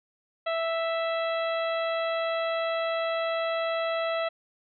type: harmonic tone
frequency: 659.3 Hz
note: E5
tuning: in tune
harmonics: 1 / 2 / 3 / 4 / 5 / 6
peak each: -27 / -33 / -37 / -39 / -41 / -43 dBFS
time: 0.46-4.29 s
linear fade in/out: 10 ms
effects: none